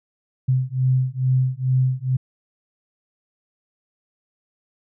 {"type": "beating tone pair", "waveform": "sine", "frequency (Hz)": [128.2, 130.5], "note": ["C3", "C3"], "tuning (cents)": [-35, -4], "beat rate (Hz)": 2.3, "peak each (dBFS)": -20, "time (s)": [0.48, 2.17], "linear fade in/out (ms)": 10, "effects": []}